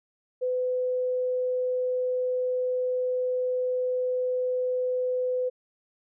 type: tone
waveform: sine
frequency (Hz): 504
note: B4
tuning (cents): +35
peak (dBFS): -24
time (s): 0.41-5.5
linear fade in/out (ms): 20
effects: none